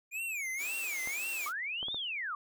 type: tone with vibrato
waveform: square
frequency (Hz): 2370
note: D7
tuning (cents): +15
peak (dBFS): -35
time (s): 0.11-1.49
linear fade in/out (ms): 50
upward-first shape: sine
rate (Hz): 1.9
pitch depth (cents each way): 250
type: high-pass noise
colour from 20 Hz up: white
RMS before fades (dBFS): -44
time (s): 0.57-1.53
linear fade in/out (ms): 50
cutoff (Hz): 260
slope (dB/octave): 96
type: clicks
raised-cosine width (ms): 1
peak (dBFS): -31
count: 4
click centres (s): 1.074 / 1.829 / 1.884 / 1.945
type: linear two-way sweep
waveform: sine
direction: up then down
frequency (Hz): 1117 to 3729 to 1117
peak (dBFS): -34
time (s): 1.46-2.35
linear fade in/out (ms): 2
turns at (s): 1.94
effects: none